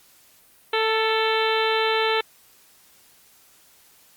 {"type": "harmonic tone with a mistuned harmonic", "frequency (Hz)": 443.4, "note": "A4", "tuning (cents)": 13, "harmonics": [1, 2, 3, 4, 5, 6, 7, 8, 9], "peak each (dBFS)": [-23, -26, -28, -29, -30, -31, -31, -32, -33], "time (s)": [0.73, 2.21], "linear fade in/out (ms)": 5, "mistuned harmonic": 4, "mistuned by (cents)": -21, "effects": ["white hiss -55 dBFS RMS until 4.16 s", "Opus 48 kbps"]}